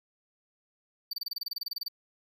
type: tone bursts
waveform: square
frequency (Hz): 4600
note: D8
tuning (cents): -37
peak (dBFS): -32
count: 16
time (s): 1.11-1.883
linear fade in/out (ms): 5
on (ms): 23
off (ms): 27
effects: none